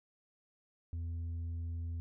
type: tone with tanh clipping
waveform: triangle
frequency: 83.8 Hz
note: E2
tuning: 29 cents sharp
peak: -37 dBFS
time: 0.93-2 s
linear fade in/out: 0 ms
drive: 8 dB
effects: none